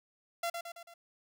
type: tone with echo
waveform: sawtooth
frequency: 683 Hz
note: F5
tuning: 39 cents flat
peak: -28 dBFS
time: 0.43-0.5 s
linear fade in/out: 5 ms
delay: 110 ms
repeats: 4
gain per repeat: -5 dB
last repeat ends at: 0.94 s
effects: none